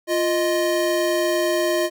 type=tone pair together; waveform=square; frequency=348.9 / 622.3 Hz; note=F4 / D#5; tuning=-2 / 0 cents; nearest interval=minor seventh; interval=1002 cents; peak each=-22 dBFS; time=0.07-1.9 s; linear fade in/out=50 ms; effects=none